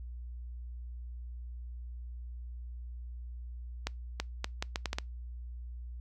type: accelerating click train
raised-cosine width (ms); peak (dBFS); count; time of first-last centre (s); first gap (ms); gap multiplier
0.2; -15; 8; 3.87-4.985; 330; 0.74
effects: noise-tail reverb RT60 0.2 s tail -26 dB re dry + added 60 Hz sine -40 dBFS peak until 6 s